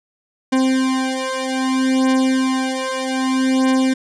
40% pulse beating tone pair, 261.2 / 261.83 Hz, C4 / C4, -3 / +1 cents, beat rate 0.63 Hz, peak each -18 dBFS, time 0.52-3.94 s, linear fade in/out 10 ms, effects resampled to 22050 Hz

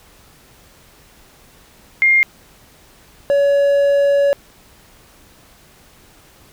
sine / triangle tone pair in turn, 2120 / 564.4 Hz, C7 / C#5, +22 / +31 cents, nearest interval octave + major seventh, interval 2291 cents, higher first, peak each -9 dBFS, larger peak neither, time 2.02-2.23 / 3.3-4.33 s, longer second, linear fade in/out 0 ms, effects pink hiss -48 dBFS RMS until 6.52 s

